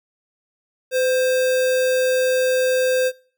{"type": "tone with sample-and-hold", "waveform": "sine", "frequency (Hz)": 511, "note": "C5", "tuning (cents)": -41, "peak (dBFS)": -16, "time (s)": [0.91, 3.12], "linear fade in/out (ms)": 50, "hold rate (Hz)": 2100, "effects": ["noise-tail reverb RT60 0.4 s tail -20 dB re dry"]}